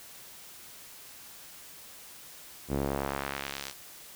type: tone with band-pass filter sweep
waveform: sawtooth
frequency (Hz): 69.3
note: C#2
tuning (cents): 0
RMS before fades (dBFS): -34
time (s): 2.68-3.74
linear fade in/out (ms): 50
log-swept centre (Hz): 290 to 6300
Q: 0.81
effects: white hiss -49 dBFS RMS until 4.15 s